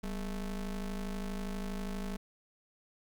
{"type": "ring-modulated tone", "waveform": "square", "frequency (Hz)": 110, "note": "A2", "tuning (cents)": 0, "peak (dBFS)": -33, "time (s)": [0.03, 2.17], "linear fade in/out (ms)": 10, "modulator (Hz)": 83.8, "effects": ["11-bit"]}